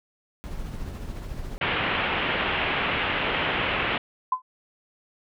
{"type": "noise with tremolo", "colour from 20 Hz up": "brown", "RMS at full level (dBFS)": -32, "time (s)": [0.44, 1.58], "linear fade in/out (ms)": 0, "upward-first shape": "triangle", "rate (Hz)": 14, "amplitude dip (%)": 40}
{"type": "low-pass noise", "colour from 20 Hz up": "white", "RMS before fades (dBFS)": -26, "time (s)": [1.61, 3.98], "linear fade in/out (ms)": 5, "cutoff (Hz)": 3100, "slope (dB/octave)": 48}
{"type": "tone with exponential decay", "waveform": "sine", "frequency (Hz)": 1021, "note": "C6", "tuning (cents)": -43, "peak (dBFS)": -16, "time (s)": [4.32, 4.42], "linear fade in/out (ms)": 5, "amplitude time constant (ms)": 21}
{"effects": []}